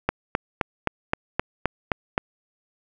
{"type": "click train", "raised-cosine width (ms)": 0.5, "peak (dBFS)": -5, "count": 9, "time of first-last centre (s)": [0.09, 2.179], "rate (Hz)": 3.83, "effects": []}